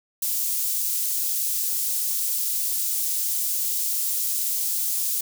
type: high-pass noise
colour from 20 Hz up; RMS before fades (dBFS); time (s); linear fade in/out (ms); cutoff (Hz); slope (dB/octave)
white; -25; 0.22-5.21; 5; 6700; 12
effects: none